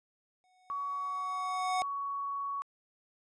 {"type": "tone with exponential growth", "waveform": "square", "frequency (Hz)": 738, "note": "F#5", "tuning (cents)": -5, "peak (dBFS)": -29, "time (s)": [0.44, 1.82], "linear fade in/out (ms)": 0, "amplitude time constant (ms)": 300}
{"type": "tone with pitch glide", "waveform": "sine", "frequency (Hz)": [1127, 1119.2], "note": ["C#6", "C#6"], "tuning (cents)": [28, 16], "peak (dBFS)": -33, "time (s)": [0.7, 2.62], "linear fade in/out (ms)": 0, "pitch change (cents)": -12, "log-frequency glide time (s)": [1.23, 2.07]}
{"effects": ["resampled to 22050 Hz"]}